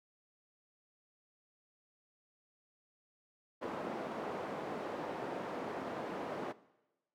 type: band-pass noise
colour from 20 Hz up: white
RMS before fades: -41 dBFS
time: 3.61-6.53 s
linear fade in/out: 20 ms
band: 230 to 700 Hz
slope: 12 dB/octave
effects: noise-tail reverb RT60 1.0 s tail -19 dB re dry